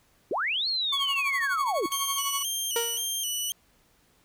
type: linear two-way sweep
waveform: sine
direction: up then down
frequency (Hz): 293.7 to 4374 to 293.7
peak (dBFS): -25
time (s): 0.31-1.86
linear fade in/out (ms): 2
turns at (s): 0.68
type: tone with tremolo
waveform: 40% pulse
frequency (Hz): 1108.7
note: C#6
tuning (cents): 0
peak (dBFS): -26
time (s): 0.92-2.43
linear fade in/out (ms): 10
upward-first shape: triangle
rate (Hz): 12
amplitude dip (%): 90
type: tone with vibrato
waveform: 15% pulse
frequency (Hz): 3068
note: G7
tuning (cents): -38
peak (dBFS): -21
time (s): 1.92-3.52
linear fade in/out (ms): 0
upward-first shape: square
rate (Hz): 1.9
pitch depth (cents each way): 63
type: tone with exponential decay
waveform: sawtooth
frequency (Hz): 466.2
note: A#4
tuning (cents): 0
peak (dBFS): -19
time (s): 2.76-3.09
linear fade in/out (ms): 2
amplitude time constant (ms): 71
effects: pink hiss -64 dBFS RMS until 4.24 s